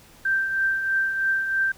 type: tone with tremolo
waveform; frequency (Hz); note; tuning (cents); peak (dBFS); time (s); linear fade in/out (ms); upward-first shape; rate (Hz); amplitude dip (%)
sine; 1568; G6; 0; -18; 0.25-1.72; 5; triangle; 3.1; 55
effects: pink hiss -51 dBFS RMS until 1.77 s